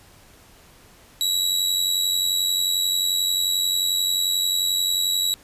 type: tone with amplitude modulation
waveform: sawtooth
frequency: 3889 Hz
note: B7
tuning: 27 cents flat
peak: -14 dBFS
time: 1.21-5.34 s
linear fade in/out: 0 ms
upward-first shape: sine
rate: 91.3 Hz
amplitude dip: 55%
effects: pink hiss -51 dBFS RMS until 5.43 s + resampled to 32000 Hz